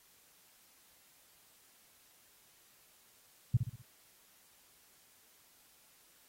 sine tone with echo, 120.3 Hz, B2, 45 cents flat, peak -22 dBFS, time 3.54-3.57 s, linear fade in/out 5 ms, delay 63 ms, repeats 4, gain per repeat -7 dB, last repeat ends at 3.822 s, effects white hiss -65 dBFS RMS until 6.28 s + AAC 48 kbps

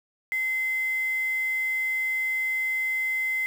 sine tone with quantisation, 2060 Hz, C7, 28 cents flat, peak -24 dBFS, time 0.32-3.46 s, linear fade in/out 0 ms, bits 7, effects none

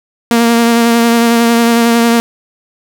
sawtooth tone with vibrato, 233.1 Hz, A#3, in tune, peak -3 dBFS, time 0.31-2.2 s, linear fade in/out 0 ms, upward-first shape sine, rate 11 Hz, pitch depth 19 cents each way, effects none

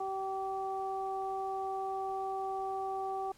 harmonic tone, 385.4 Hz, G4, 29 cents flat, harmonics 1 / 2 / 3, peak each -39 / -35 / -44 dBFS, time 0-3.32 s, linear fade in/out 5 ms, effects pink hiss -62 dBFS RMS until 3.37 s + low-pass 12000 Hz 12 dB/octave

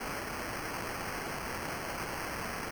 violet noise with sample-and-hold, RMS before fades -38 dBFS, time 0-2.71 s, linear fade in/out 10 ms, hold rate 3675 Hz, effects none

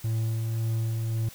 triangle tone with tremolo, 112.6 Hz, A2, 40 cents sharp, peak -22 dBFS, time 0.04-1.29 s, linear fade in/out 5 ms, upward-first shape sine, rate 1.8 Hz, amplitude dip 25%, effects white hiss -48 dBFS RMS until 1.34 s

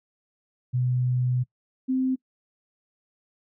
sine tone pair in turn, 125.4 / 259.8 Hz, B2 / C4, +27 / -12 cents, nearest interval octave + minor second, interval 1261 cents, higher second, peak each -21 / -21 dBFS, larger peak neither, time 0.73-1.44 / 1.88-2.16 s, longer first, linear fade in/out 20 ms, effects noise-tail reverb RT60 0.1 s tail -22 dB re dry

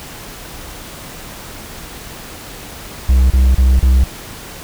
triangle tone bursts, 64.2 Hz, C2, 32 cents flat, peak -5 dBFS, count 4, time 3.09-4.038 s, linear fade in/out 0 ms, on 210 ms, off 36 ms, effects pink hiss -32 dBFS RMS until 4.63 s

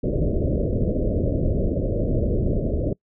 pink low-pass noise, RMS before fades -22 dBFS, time 0.03-2.93 s, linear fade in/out 5 ms, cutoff 620 Hz, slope 96 dB/octave, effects noise-tail reverb RT60 0.1 s tail -25 dB re dry

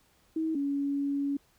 sine tone pair in turn, 319.7 / 281.4 Hz, D#4 / C#4, +47 / +26 cents, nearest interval major second, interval 221 cents, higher first, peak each -27 dBFS, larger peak neither, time 0.36-0.55 / 0.55-1.37 s, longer second, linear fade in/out 5 ms, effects pink hiss -66 dBFS RMS until 1.58 s

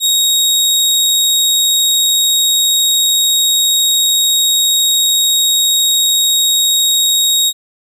25% pulse tone, 3767 Hz, A#7, 17 cents sharp, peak -6 dBFS, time 0-7.53 s, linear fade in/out 50 ms, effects none

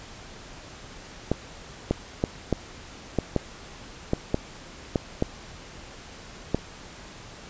clicks, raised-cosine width 2 ms, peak -8 dBFS, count 11, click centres 1.316 / 1.91 / 2.239 / 2.527 / 3.187 / 3.363 / 4.134 / 4.344 / 4.958 / 5.224 / 6.546 s, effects pink hiss -44 dBFS RMS until 7.49 s + resampled to 16000 Hz

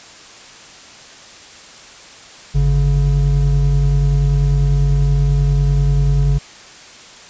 triangle tone pair together, 50.42 / 141 Hz, G1 / C#3, +49 / +30 cents, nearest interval octave + tritone, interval 1781 cents, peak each -12 dBFS, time 2.54-6.39 s, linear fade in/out 20 ms, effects white hiss -39 dBFS RMS until 7.29 s + resampled to 16000 Hz

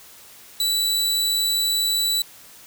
sawtooth tone, 3951 Hz, B7, in tune, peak -16 dBFS, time 0.6-2.22 s, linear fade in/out 2 ms, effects white hiss -46 dBFS RMS until 2.66 s

